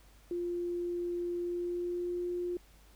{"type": "tone with pitch glide", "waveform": "sine", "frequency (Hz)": [349.2, 353.3], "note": ["F4", "F4"], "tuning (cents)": [0, 20], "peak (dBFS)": -32, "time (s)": [0.31, 2.57], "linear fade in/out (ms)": 2, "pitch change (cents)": 20, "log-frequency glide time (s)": [1.39, 2.26], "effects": ["added 50 Hz sine -58 dBFS peak until 2.95 s", "pink hiss -63 dBFS RMS until 2.95 s"]}